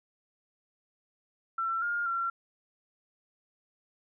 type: tone with pitch steps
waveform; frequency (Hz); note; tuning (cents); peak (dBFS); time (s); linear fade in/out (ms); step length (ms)
sine; 1346 / 1414 / 1365; E6 / F6 / F6; +36 / +21 / -40; -28; 1.58-2.3; 5; 240
effects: none